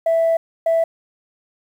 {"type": "tone bursts at uneven times", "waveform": "sine", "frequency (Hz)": 659.3, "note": "E5", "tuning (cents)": 0, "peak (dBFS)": -12, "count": 2, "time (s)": [[0.06, 0.37], [0.66, 0.84]], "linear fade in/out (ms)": 5, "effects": ["tanh soft clip ceiling -11 dBFS", "8-bit"]}